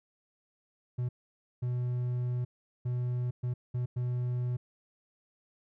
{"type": "tone bursts at uneven times", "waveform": "triangle", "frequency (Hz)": 123.47, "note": "B2", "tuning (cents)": 0, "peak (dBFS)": -27, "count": 6, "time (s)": [[0.98, 1.09], [1.62, 2.45], [2.85, 3.31], [3.43, 3.54], [3.74, 3.86], [3.96, 4.57]], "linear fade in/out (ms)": 10, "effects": []}